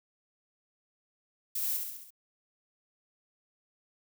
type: noise with echo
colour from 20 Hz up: violet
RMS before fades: -33 dBFS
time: 1.55-1.77 s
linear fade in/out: 5 ms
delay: 67 ms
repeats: 5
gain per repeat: -4 dB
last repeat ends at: 2.105 s
effects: none